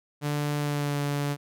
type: tone with pitch glide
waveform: sawtooth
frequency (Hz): 146.83 to 143.81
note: D3 to D3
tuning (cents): 0 to -36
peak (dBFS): -22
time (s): 0.21-1.37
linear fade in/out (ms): 50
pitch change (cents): -36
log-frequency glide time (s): 0.58-0.98
effects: none